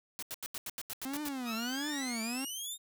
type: noise bursts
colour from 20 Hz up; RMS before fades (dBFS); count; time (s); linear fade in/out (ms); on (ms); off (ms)
white; -40; 10; 0.19-1.287; 0; 35; 83
type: tone with vibrato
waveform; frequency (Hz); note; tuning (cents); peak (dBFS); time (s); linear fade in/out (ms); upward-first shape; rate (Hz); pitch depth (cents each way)
45% pulse; 258.4; C4; -21; -36; 1.05-2.45; 5; triangle; 1.5; 290
type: exponential sweep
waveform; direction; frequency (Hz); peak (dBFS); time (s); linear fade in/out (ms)
15% pulse; up; 1220 to 3729; -31; 1.44-2.78; 50
effects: none